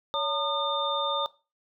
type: tone cluster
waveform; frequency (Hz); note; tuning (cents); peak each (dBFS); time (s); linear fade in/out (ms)
sine; 564 / 908 / 1218 / 3608; C#5 / A#5 / D#6 / A7; +30 / -46 / -37 / +43; -31; 0.14-1.26; 0
effects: noise-tail reverb RT60 0.3 s tail -18 dB re dry